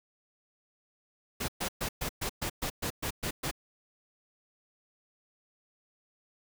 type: noise bursts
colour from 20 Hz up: pink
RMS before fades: -33 dBFS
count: 11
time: 1.4-3.513 s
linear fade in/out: 10 ms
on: 83 ms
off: 120 ms
effects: none